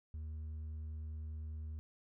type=tone with hard clipping; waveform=triangle; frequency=77.5 Hz; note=D#2; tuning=6 cents flat; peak=-40 dBFS; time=0.14-1.79 s; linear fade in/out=0 ms; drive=1 dB; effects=none